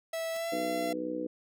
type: tone with pitch glide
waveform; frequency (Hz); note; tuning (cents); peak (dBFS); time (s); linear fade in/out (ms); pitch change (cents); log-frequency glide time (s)
45% pulse; 655 to 679.3; E5 to F5; -11 to -48; -32; 0.13-0.93; 5; +63; 0.32-0.56
type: noise with exponential growth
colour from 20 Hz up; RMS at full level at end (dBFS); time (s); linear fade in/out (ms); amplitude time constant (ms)
white; -45; 0.25-0.37; 0; 25
type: harmonic tone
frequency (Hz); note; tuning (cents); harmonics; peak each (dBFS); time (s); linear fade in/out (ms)
62; B1; +7; 3 / 4 / 5 / 6 / 7 / 8; -46 / -42 / -35 / -44 / -46 / -36; 0.52-1.27; 5
effects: none